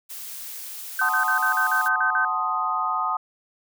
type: noise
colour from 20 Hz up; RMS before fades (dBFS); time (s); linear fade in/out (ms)
blue; -36; 0.09-1.89; 20
type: tone bursts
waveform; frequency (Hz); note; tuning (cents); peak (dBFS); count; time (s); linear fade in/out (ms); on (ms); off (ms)
sine; 1536; G6; -36; -20; 9; 0.99-2.249; 2; 99; 46
type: chord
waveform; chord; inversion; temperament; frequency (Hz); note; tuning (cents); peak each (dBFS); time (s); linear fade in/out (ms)
sine; F# diminished seventh; none; equal; 740 / 880 / 1046.5 / 1244.5; F#5 / A5 / C6 / Eb6; 0 / 0 / 0 / 0; -30 / -29 / -30 / -24; 1.01-3.17; 5
effects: none